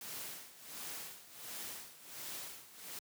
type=noise with tremolo; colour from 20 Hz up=white; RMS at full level=-44 dBFS; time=0.01-2.99 s; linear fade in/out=2 ms; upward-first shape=sine; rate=1.4 Hz; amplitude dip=80%; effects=high-pass 100 Hz 12 dB/octave